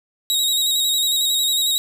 sawtooth tone with vibrato, 3800 Hz, A#7, 33 cents sharp, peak -14 dBFS, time 0.3-1.78 s, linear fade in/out 0 ms, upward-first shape square, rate 11 Hz, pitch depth 27 cents each way, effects none

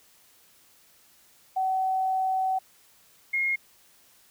sine tone pair in turn, 757 / 2146 Hz, F#5 / C7, +39 / +43 cents, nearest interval octave + tritone, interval 1804 cents, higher second, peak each -23 dBFS, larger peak neither, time 1.56-2.59 / 3.33-3.56 s, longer first, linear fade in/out 10 ms, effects white hiss -59 dBFS RMS until 4.3 s

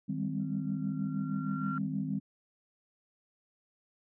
sine chord, Ab major seventh, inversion second, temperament equal with one note detuned, 155.56 / 196 / 202.3 / 261.6 Hz, Eb3 / G3 / Ab3 / C4, 0 / 0 / -45 / 0 cents, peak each -36 / -36 / -37 / -36 dBFS, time 0.08-2.2 s, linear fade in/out 20 ms
sine tone with exponential growth, 1373 Hz, F6, 30 cents flat, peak -34 dBFS, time 0.4-1.78 s, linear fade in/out 1 ms, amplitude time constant 300 ms
effects tanh soft clip ceiling -20 dBFS

